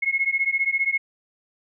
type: beating tone pair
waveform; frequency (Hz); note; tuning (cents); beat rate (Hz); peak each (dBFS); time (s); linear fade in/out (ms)
sine; 2165 / 2180; C#7 / C#7; -41 / -29; 15; -23; 0.02-0.98; 10
effects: none